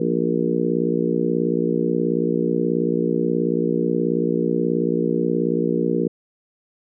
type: harmonic tone with a mistuned harmonic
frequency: 58.5 Hz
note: A#1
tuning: 7 cents sharp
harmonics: 3 / 4 / 5 / 6 / 7 / 8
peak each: -25 / -25 / -25 / -25 / -25 / -25 dBFS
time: 0-6.08 s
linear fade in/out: 5 ms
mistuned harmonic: 3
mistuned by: -51 cents
effects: none